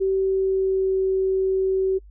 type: tone with pitch glide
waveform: sine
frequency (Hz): 384.1 to 380.6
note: G4 to F#4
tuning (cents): -35 to +49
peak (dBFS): -18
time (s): 0-1.99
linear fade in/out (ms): 20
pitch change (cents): -16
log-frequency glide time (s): 0.13-0.98
effects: noise-tail reverb RT60 0.1 s tail -24 dB re dry + added 50 Hz sine -43 dBFS peak until 2.1 s